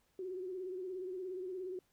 sine tone with vibrato, 370 Hz, F#4, in tune, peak -39 dBFS, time 0.19-1.79 s, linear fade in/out 2 ms, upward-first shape sine, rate 17 Hz, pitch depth 61 cents each way, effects pink hiss -75 dBFS RMS until 1.92 s

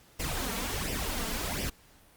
pink noise with flanger, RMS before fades -33 dBFS, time 0.19-1.7 s, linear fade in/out 10 ms, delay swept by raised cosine 0.36 to 4.46 ms, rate 1.4 Hz, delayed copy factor +0.7, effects pink hiss -59 dBFS RMS until 2.16 s + Opus 48 kbps

